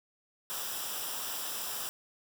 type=noise with comb filter; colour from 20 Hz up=white; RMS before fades=-37 dBFS; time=0.5-1.89 s; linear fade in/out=0 ms; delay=0.46 ms; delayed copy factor=-0.65; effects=none